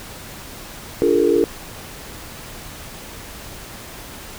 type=chord; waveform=sine; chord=Bb dominant seventh; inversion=first; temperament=equal with one note detuned; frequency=293.7 / 349.2 / 415.3 / 458.7 Hz; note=D4 / F4 / Ab4 / Bb4; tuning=0 / 0 / 0 / -28 cents; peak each=-21 / -18 / -18 / -18 dBFS; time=1.02-1.44 s; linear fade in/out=0 ms; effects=pink hiss -36 dBFS RMS until 4.38 s